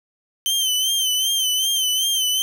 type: tone with vibrato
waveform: sawtooth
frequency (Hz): 3091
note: G7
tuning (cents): -25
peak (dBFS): -15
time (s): 0.46-2.42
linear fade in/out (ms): 0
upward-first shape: sine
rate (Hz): 2.6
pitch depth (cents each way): 63
effects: none